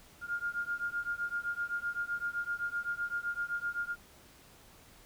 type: beating tone pair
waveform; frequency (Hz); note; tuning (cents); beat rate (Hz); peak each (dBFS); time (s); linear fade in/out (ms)
sine; 1408 / 1415.8; F6 / F6; +14 / +23; 7.8; -36 / -36; 0.21-3.96; 50
effects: pink hiss -58 dBFS RMS until 5.05 s